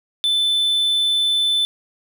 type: tone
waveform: triangle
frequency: 3520 Hz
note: A7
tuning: in tune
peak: -14 dBFS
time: 0.24-1.65 s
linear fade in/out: 0 ms
effects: none